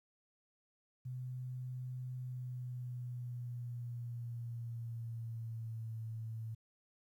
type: tone with pitch glide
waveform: sine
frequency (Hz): 126.7 to 112.23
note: B2 to A2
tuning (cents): +45 to +35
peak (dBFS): -40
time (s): 1.05-6.55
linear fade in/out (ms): 10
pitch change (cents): -210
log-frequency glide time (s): 2.17-5.93
effects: 12-bit